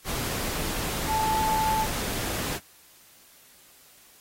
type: tone in noise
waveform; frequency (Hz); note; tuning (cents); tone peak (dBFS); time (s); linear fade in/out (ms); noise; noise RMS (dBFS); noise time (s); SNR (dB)
sine; 874; A5; -12; -23; 1.07-1.87; 50; pink; -31; 0.04-2.6; +5
effects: white hiss -55 dBFS RMS until 4.2 s + AAC 48 kbps